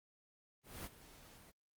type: noise with ADSR envelope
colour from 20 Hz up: pink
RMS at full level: -45 dBFS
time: 0.63-1.52 s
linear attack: 220 ms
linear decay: 35 ms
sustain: -15 dB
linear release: 25 ms
effects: Opus 32 kbps